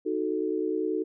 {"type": "chord", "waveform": "sine", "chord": "D# diminished", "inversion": "none", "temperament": "equal", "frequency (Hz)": [311.1, 370, 440], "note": ["D#4", "F#4", "A4"], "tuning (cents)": [0, 0, 0], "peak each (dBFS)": -30, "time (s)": [0.05, 1.04], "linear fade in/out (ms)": 20, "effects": []}